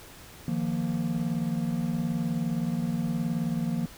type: chord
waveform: triangle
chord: Eb suspended second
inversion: none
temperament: equal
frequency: 155.56 / 174.61 / 233.1 Hz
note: Eb3 / F3 / Bb3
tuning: 0 / 0 / 0 cents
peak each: -30 / -28 / -28 dBFS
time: 0.48-3.86 s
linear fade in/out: 2 ms
effects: pink hiss -48 dBFS RMS until 3.97 s